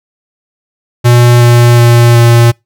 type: tone with pitch steps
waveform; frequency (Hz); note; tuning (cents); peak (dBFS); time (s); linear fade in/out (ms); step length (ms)
square; 120.8 / 119.83 / 118.86 / 117.9; B2 / A#2 / A#2 / A#2; -38 / +48 / +34 / +20; -3; 1.04-2.52; 20; 370
effects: noise-tail reverb RT60 0.2 s tail -26 dB re dry